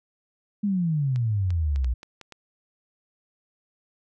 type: exponential sweep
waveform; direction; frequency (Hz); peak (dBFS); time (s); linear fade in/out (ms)
sine; down; 210.9 to 58.27; -21; 0.63-1.94; 10
type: clicks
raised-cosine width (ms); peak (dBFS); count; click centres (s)
0.2; -25; 7; 1.16 / 1.505 / 1.76 / 1.845 / 2.031 / 2.213 / 2.323
effects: none